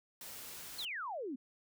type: noise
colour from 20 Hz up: white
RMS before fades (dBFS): -48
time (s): 0.21-0.85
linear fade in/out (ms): 2
type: exponential sweep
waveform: sine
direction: down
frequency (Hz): 4433 to 240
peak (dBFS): -38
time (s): 0.78-1.36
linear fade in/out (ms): 10
effects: none